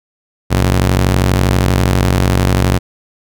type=ring-modulated tone; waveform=sawtooth; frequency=92.5 Hz; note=F#2; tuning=in tune; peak=-3 dBFS; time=0.5-2.79 s; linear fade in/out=20 ms; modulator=26 Hz; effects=none